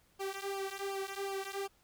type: tone with flanger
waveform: sawtooth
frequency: 392 Hz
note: G4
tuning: in tune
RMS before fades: -39 dBFS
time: 0.19-1.68 s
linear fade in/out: 20 ms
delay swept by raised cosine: 0.51 to 2.81 ms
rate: 2.7 Hz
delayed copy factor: -0.9
effects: pink hiss -69 dBFS RMS until 1.83 s